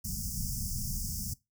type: band-stop noise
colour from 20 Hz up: pink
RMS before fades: -35 dBFS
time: 0.04-1.34 s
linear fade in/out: 10 ms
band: 220 to 5000 Hz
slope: 96 dB/octave
effects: noise-tail reverb RT60 0.2 s tail -20 dB re dry